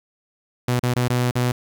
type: tone with dropouts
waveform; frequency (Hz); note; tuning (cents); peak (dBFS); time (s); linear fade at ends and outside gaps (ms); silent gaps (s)
sawtooth; 123.4; B2; -1; -14; 0.68-1.52; 5; 0.795-0.832 / 0.939-0.961 / 1.082-1.1 / 1.311-1.354
effects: 9-bit